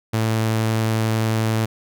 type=tone; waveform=sawtooth; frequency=111.1 Hz; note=A2; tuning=17 cents sharp; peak=-14 dBFS; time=0.13-1.66 s; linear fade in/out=10 ms; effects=none